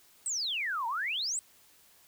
sine exponential two-way sweep, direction down then up, 8400 to 883 to 8400 Hz, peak -30 dBFS, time 0.26-1.39 s, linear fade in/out 0 ms, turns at 0.87 s, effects white hiss -61 dBFS RMS until 2.07 s

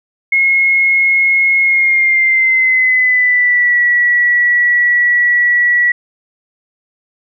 sine tone with pitch glide, 2164 to 1939.1 Hz, C#7 to B6, -42 to -32 cents, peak -8 dBFS, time 0.32-5.92 s, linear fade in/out 5 ms, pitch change -190 cents, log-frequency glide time 1.61-3.79 s, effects none

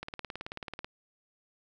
click train, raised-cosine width 0.3 ms, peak -22 dBFS, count 16, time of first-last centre 0.03-0.845 s, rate 18.4 Hz, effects none

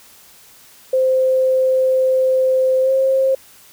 sine tone with pitch glide, 520 to 531.5 Hz, C5 to C5, -11 to +27 cents, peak -12 dBFS, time 0.93-3.35 s, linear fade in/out 5 ms, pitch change +38 cents, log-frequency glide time 2.82-2.91 s, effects white hiss -46 dBFS RMS until 3.72 s

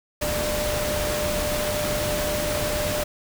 sine tone in noise, 598 Hz, D5, 31 cents sharp, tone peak -26 dBFS, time 0.21-3.04 s, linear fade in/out 10 ms, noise pink, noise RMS -27 dBFS, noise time 0.21-3.04 s, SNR -2 dB, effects none

